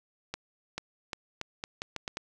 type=accelerating click train; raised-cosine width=0.2 ms; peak=-17 dBFS; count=9; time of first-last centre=0.34-2.171 s; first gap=440 ms; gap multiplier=0.8; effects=none